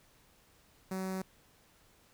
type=tone with notch filter; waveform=sawtooth; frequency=188.6 Hz; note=F#3; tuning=33 cents sharp; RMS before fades=-37 dBFS; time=0.91-1.22 s; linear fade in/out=5 ms; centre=3100 Hz; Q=1.2; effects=pink hiss -65 dBFS RMS until 2.13 s